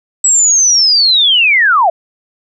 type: linear sweep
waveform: sine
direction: down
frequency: 7850 to 622.3 Hz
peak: -6 dBFS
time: 0.24-1.9 s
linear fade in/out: 5 ms
effects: none